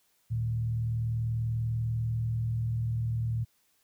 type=tone with frequency modulation; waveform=sine; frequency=114.1 Hz; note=A#2; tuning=37 cents flat; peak=-27 dBFS; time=0.3-3.45 s; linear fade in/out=20 ms; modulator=40.3 Hz; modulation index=0.46; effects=white hiss -70 dBFS RMS until 3.83 s